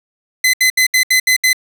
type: tone bursts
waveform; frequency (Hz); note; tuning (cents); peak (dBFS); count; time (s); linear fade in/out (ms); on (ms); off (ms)
sawtooth; 2033; B6; +50; -6; 7; 0.44-1.531; 5; 95; 71
effects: none